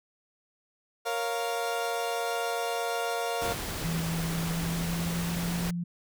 30% pulse chord, Bb minor, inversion none, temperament equal, 466.2 / 554.4 / 698.5 Hz, Bb4 / Db5 / F5, 0 / 0 / 0 cents, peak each -30 / -34 / -29 dBFS, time 1.05-3.54 s, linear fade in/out 20 ms
pink noise, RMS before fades -35 dBFS, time 3.41-5.71 s, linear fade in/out 10 ms
sine tone with pitch glide, 164.81 to 173.3 Hz, E3 to F3, 0 to -13 cents, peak -29 dBFS, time 3.84-5.84 s, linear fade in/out 10 ms, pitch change +87 cents, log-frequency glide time 4.22-5.7 s
effects none

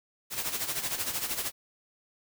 white noise with tremolo, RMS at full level -30 dBFS, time 0.3-1.52 s, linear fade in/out 50 ms, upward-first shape sine, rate 13 Hz, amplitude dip 65%, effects none

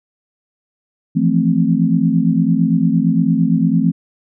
sine chord, F major seventh, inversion third, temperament equal with one note detuned, 164.81 / 173.61 / 220 / 261.6 Hz, E3 / F3 / A3 / C4, 0 / -10 / 0 / 0 cents, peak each -17 dBFS, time 1.15-3.92 s, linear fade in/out 20 ms, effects none

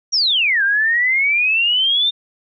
sine exponential two-way sweep, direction down then up, 5820 to 1568 to 3647 Hz, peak -13 dBFS, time 0.12-2.11 s, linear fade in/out 20 ms, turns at 0.63 s, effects none

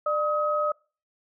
sine tone pair together, 598 / 1268.1 Hz, D5 / D#6, +31 / +33 cents, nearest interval octave + minor second, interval 1302 cents, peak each -25 dBFS, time 0.06-0.72 s, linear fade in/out 5 ms, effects noise-tail reverb RT60 0.4 s tail -26 dB re dry

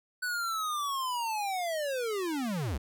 square linear sweep, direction down, 1500 to 54.5 Hz, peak -31 dBFS, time 0.22-2.78 s, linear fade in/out 10 ms, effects none

